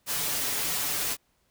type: noise with comb filter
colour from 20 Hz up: white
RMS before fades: -29 dBFS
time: 0.06-1.17 s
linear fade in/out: 50 ms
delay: 6.9 ms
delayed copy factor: +0.75
effects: pink hiss -70 dBFS RMS until 1.5 s